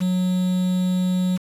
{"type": "tone with quantisation", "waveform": "triangle", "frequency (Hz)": 183, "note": "F#3", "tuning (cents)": -19, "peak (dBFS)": -16, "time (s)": [0, 1.38], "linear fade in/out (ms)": 20, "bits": 6, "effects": ["resampled to 32000 Hz"]}